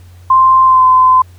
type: tone with pitch glide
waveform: sine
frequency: 1046.5 to 1026.1 Hz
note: C6 to C6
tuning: 0 to -34 cents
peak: -4 dBFS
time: 0.3-1.22 s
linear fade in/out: 5 ms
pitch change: -34 cents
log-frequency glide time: 0.64-0.84 s
effects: added 89 Hz sine -35 dBFS peak until 1.38 s + pink hiss -49 dBFS RMS until 1.38 s